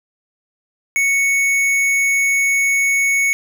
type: tone with hard clipping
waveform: sine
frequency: 2217 Hz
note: C#7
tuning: in tune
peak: -15 dBFS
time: 0.96-3.33 s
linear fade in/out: 0 ms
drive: 12 dB
effects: none